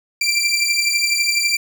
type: beating tone pair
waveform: 20% pulse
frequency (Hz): 2349 / 2361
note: D7 / D7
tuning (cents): 0 / +9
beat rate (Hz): 12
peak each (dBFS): -14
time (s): 0.21-1.57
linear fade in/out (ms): 5
effects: none